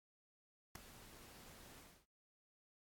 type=noise with ADSR envelope; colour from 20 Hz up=pink; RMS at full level=-44 dBFS; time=0.75-2.06 s; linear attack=6 ms; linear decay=4 ms; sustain=-15 dB; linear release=270 ms; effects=AAC 64 kbps